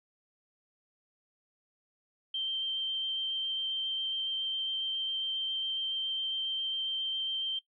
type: tone with vibrato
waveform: sine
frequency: 3136 Hz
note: G7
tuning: in tune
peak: -30 dBFS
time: 2.34-7.59 s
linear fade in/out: 5 ms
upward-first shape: triangle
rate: 7.3 Hz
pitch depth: 9 cents each way
effects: noise-tail reverb RT60 0.1 s tail -17 dB re dry